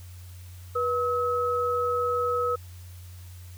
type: tone pair together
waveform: sine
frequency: 487 / 1285.2 Hz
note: B4 / E6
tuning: -24 / -44 cents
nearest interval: octave + perfect fourth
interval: 1680 cents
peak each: -26 dBFS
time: 0.75-2.56 s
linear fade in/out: 10 ms
effects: added 89 Hz sine -41 dBFS peak until 3.57 s + white hiss -54 dBFS RMS until 3.57 s